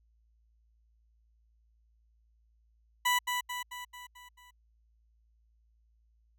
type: tone with echo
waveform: 20% pulse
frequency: 987.8 Hz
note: B5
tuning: in tune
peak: -20 dBFS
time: 3.05-3.19 s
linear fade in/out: 10 ms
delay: 220 ms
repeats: 6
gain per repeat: -5 dB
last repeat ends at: 4.51 s
effects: added 56 Hz sine -65 dBFS peak until 6.38 s